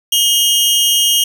sawtooth tone pair together, 2877 / 3197 Hz, F#7 / G7, -49 / +33 cents, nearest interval major second, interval 182 cents, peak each -10 dBFS, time 0.12-1.24 s, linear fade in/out 5 ms, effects none

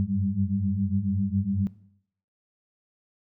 sine tone cluster, 92.3 / 96.7 / 101.7 / 193 / 200.3 Hz, F#2 / G2 / G#2 / G3 / G3, -4 / -23 / -36 / -27 / +38 cents, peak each -33 / -31 / -31 / -30 / -28 dBFS, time 0-1.67 s, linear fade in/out 0 ms, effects noise-tail reverb RT60 0.7 s tail -18 dB re dry

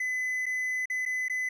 triangle tone with dropouts, 2014 Hz, B6, 33 cents sharp, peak -26 dBFS, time 0-1.49 s, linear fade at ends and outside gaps 5 ms, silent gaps 0.458-0.463 / 0.857-0.899 / 1.054-1.06 / 1.284-1.297 s, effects none

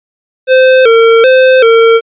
square tone with vibrato, 485.9 Hz, B4, 28 cents flat, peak -3 dBFS, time 0.47-2.01 s, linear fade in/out 50 ms, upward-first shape square, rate 1.3 Hz, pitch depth 110 cents each way, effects resampled to 8000 Hz

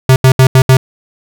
square tone bursts at uneven times, 130.81 Hz, C3, in tune, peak -3 dBFS, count 5, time 0.09-0.16 / 0.24-0.32 / 0.39-0.47 / 0.55-0.62 / 0.69-0.77 s, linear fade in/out 2 ms, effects none

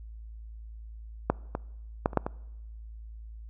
clicks, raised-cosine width 1 ms, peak -8 / -16 / -9 / -26 / -8 / -16 dBFS, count 6, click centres 1.3 / 1.551 / 2.059 / 2.132 / 2.173 / 2.265 s, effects noise-tail reverb RT60 1.0 s tail -24 dB re dry + added 55 Hz sine -41 dBFS peak until 3.49 s

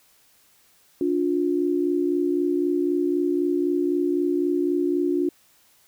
sine tone pair together, 290.6 / 354.5 Hz, D4 / F4, -18 / +26 cents, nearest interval minor third, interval 344 cents, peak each -23 / -22 dBFS, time 1.01-5.29 s, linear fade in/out 2 ms, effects white hiss -59 dBFS RMS until 5.87 s

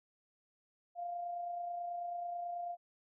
sine tone with amplitude modulation, 698.5 Hz, F5, in tune, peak -36 dBFS, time 0.95-2.77 s, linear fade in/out 50 ms, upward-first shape sine, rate 29.2 Hz, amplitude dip 35%, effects none

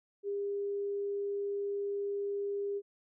sine tone, 402.8 Hz, G4, 47 cents sharp, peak -32 dBFS, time 0.23-2.82 s, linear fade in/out 50 ms, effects none

